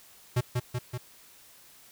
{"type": "tone with echo", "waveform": "square", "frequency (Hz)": 123.47, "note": "B2", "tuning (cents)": 0, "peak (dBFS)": -23, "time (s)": [0.36, 0.41], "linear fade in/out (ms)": 10, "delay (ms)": 190, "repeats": 3, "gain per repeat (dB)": -3, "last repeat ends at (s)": 0.98, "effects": ["white hiss -55 dBFS RMS until 1.91 s"]}